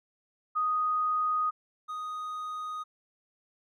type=tone pair in turn; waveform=sine / triangle; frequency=1244.5 / 1244.5 Hz; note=D#6 / D#6; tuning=0 / 0 cents; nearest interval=unison; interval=0 cents; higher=neither; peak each=-25 / -32 dBFS; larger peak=first; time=0.55-1.51 / 1.88-2.84 s; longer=neither; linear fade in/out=20 ms; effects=none